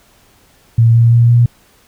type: tone with pitch steps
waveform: sine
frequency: 115.2 / 116.61 / 118.03 / 119.47 Hz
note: A#2 / A#2 / A#2 / A#2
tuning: -20 / +1 / +22 / +43 cents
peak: -5 dBFS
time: 0.78-1.46 s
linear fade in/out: 5 ms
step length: 170 ms
effects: pink hiss -50 dBFS RMS until 1.87 s